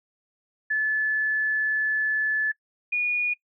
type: tone pair in turn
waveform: sine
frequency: 1731 / 2448 Hz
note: A6 / D#7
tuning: -29 / -29 cents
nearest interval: tritone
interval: 600 cents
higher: second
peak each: -21 dBFS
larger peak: neither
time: 0.7-2.52 / 2.92-3.34 s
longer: first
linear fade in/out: 10 ms
effects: noise-tail reverb RT60 0.1 s tail -22 dB re dry